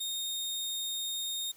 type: tone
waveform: sawtooth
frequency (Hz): 3691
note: A#7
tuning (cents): -18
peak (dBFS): -30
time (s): 0-1.52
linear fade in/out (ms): 10
effects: white hiss -59 dBFS RMS until 1.56 s